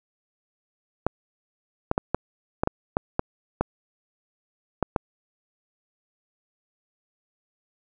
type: clicks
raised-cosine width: 1 ms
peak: -7 dBFS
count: 11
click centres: 1.066 / 1.914 / 1.979 / 2.146 / 2.635 / 2.674 / 2.969 / 3.194 / 3.61 / 4.827 / 4.962 s
effects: none